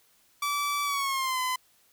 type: tone with pitch glide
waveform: sawtooth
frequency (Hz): 1155 to 1017.2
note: D6 to C6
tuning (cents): -29 to -49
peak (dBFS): -23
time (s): 0.42-1.56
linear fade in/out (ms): 5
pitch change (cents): -220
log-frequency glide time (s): 0.84-1.4
effects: white hiss -64 dBFS RMS until 1.92 s